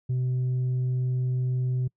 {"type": "tone with tanh clipping", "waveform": "sine", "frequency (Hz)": 127, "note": "B2", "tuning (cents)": 49, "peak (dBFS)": -24, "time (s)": [0.09, 1.88], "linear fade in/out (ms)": 10, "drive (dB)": 2, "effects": ["noise-tail reverb RT60 0.1 s tail -26 dB re dry"]}